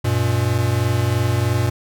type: tone pair together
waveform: square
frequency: 95.8 / 118.83 Hz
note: G2 / A#2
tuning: -39 / +34 cents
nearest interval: major third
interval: 373 cents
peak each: -21 / -19 dBFS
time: 0.04-1.7 s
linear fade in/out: 10 ms
effects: none